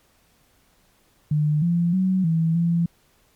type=tone with pitch steps; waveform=sine; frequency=150.5 / 171.6 / 187.3 / 163.1 / 169.4 Hz; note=D3 / F3 / F#3 / E3 / E3; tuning=+43 / -30 / +21 / -18 / +48 cents; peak=-17 dBFS; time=1.31-2.86 s; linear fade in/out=5 ms; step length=310 ms; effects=pink hiss -61 dBFS RMS until 3.35 s + MP3 96 kbps